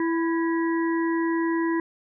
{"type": "harmonic tone with a mistuned harmonic", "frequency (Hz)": 331.3, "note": "E4", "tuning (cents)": 9, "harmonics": [1, 3, 5, 6], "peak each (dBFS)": [-22, -31, -36, -35], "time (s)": [0, 1.8], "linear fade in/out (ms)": 2, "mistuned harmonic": 6, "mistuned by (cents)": -48, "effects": []}